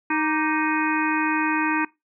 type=harmonic tone with a mistuned harmonic; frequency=311.1 Hz; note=D#4; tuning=in tune; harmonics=1 / 3 / 4 / 5 / 6 / 7 / 8; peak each=-24 / -26 / -31 / -28 / -31 / -34 / -29 dBFS; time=0.1-1.85 s; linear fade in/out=5 ms; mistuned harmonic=4; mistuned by=-97 cents; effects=noise-tail reverb RT60 0.2 s tail -21 dB re dry